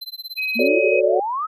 square tone with tremolo, 4074 Hz, C8, 47 cents flat, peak -28 dBFS, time 0.01-0.68 s, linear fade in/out 10 ms, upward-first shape sine, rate 17 Hz, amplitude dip 100%
sine tone, 2529 Hz, D#7, 28 cents sharp, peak -21 dBFS, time 0.37-1.01 s, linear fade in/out 20 ms
sine exponential sweep, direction up, 221.6 to 1318.5 Hz, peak -21 dBFS, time 0.55-1.47 s, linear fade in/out 20 ms
sine chord, D major seventh, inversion first, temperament equal, 370 / 440 / 554.4 / 587.3 Hz, F#4 / A4 / C#5 / D5, 0 / 0 / 0 / 0 cents, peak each -21 dBFS, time 0.59-1.2 s, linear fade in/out 5 ms
effects none

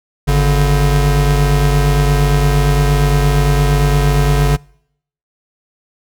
square tone pair together, 50.59 / 143.1 Hz, G#1 / D3, -45 / -45 cents, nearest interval octave + tritone, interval 1800 cents, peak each -13 dBFS, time 0.27-4.57 s, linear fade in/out 20 ms, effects noise-tail reverb RT60 0.7 s tail -26 dB re dry

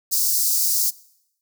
white high-pass noise, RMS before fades -20 dBFS, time 0.11-0.91 s, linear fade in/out 20 ms, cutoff 4600 Hz, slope 48 dB/octave, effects noise-tail reverb RT60 0.8 s tail -22 dB re dry

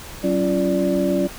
sine tone cluster, 189.3 / 277.8 / 345.3 / 585 Hz, F#3 / C#4 / F4 / D5, +40 / +4 / -20 / -7 cents, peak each -22 dBFS, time 0.23-1.28 s, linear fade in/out 20 ms, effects tanh soft clip ceiling -6 dBFS + pink hiss -37 dBFS RMS until 1.38 s

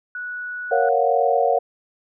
sine tone, 1471 Hz, F#6, 11 cents flat, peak -27 dBFS, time 0.15-0.89 s, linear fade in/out 2 ms
sine chord, Gb major seventh, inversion first, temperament equal, 466.2 / 554.4 / 698.5 / 740 Hz, Bb4 / Db5 / F5 / Gb5, 0 / 0 / 0 / 0 cents, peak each -21 dBFS, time 0.71-1.59 s, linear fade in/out 10 ms
effects none

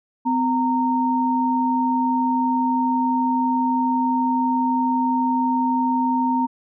sine tone pair together, 254.9 / 923 Hz, C4 / A#5, -45 / -17 cents, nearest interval octave + minor seventh, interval 2228 cents, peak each -20 dBFS, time 0.25-6.47 s, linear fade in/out 20 ms, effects none

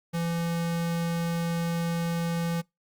square tone, 168.6 Hz, E3, 39 cents sharp, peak -27 dBFS, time 0.13-2.62 s, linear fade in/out 20 ms, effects noise-tail reverb RT60 0.2 s tail -25 dB re dry + Opus 48 kbps

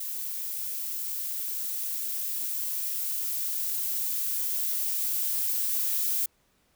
violet noise with level ramp, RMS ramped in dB -34 to -27 dBFS, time 0-6.26 s, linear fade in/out 5 ms, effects pink hiss -68 dBFS RMS until 6.75 s

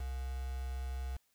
sine tone with quantisation, 64.7 Hz, C2, 19 cents flat, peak -36 dBFS, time 0-1.17 s, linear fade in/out 5 ms, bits 8, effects white hiss -75 dBFS RMS until 1.34 s

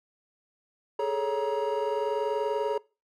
triangle tone cluster, 415.4 / 435.7 / 556 / 946 Hz, G#4 / A4 / C#5 / A#5, 0 / -17 / +5 / +25 cents, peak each -29 dBFS, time 0.99-2.78 s, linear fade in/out 5 ms, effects noise-tail reverb RT60 0.3 s tail -23 dB re dry + tanh soft clip ceiling -15 dBFS

